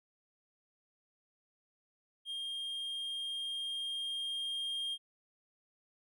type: tone with level ramp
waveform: triangle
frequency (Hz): 3217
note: G7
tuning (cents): +44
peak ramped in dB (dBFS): -36 to -33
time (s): 2.25-4.98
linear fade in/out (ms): 50
effects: none

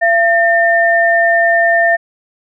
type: tone pair together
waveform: sine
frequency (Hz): 678.9 / 1805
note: F5 / A6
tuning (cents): -49 / +44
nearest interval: octave + perfect fourth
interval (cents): 1693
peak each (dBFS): -11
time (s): 0.01-1.97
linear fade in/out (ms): 20
effects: none

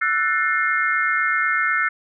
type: chord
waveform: sine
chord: F# half-diminished seventh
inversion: third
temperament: just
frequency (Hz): 1332 / 1480 / 1776 / 2131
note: E6 / F#6 / A6 / C7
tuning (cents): +18 / 0 / +16 / +31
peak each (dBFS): -23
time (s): 0.01-1.89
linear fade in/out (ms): 10
effects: none

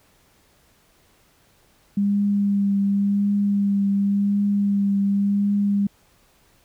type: tone with vibrato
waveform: sine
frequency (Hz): 200.8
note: G3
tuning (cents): +42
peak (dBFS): -17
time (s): 1.97-5.87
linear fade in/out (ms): 5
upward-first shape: triangle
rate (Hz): 0.91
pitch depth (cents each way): 20
effects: pink hiss -59 dBFS RMS until 6.64 s

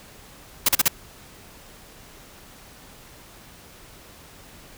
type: noise bursts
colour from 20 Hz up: white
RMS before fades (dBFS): -17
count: 4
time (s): 0.66-0.882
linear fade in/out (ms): 5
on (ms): 27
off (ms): 38
effects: pink hiss -47 dBFS RMS until 4.77 s

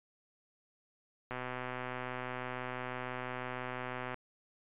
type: click train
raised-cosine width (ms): 0.5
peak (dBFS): -24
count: 358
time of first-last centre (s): 1.31-4.143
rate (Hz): 126
effects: resampled to 8000 Hz

